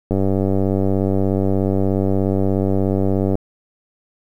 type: click train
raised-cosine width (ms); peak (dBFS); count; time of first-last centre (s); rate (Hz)
2; -6; 315; 0.11-3.354; 96.8
effects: 8-bit